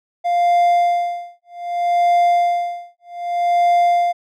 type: tone with tremolo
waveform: triangle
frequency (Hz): 698.5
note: F5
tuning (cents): 0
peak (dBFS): -9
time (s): 0.24-4.13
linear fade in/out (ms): 20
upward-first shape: sine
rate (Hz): 0.64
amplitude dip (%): 100
effects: none